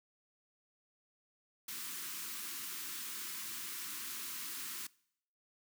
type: band-stop noise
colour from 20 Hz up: white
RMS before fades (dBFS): -43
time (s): 1.68-4.87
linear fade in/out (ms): 5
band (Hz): 380 to 1000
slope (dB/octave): 48
effects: noise-tail reverb RT60 0.7 s tail -23 dB re dry + high-pass 200 Hz 12 dB/octave